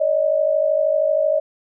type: tone pair together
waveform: sine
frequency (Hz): 570.1 / 623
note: C#5 / D#5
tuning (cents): +48 / +2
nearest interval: major second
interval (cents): 154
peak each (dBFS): -19 / -17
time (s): 0-1.4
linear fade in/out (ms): 10
effects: none